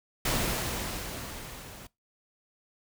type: noise with level ramp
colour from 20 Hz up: pink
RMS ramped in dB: -27 to -47 dBFS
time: 0.25-1.87 s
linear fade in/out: 5 ms
effects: noise-tail reverb RT60 0.2 s tail -22 dB re dry